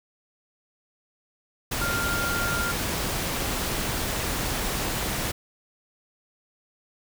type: tone in noise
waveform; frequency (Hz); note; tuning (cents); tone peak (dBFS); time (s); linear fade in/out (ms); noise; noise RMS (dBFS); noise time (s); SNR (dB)
sine; 1396.9; F6; 0; -27; 1.81-2.72; 10; pink; -28; 1.71-5.32; -2
effects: none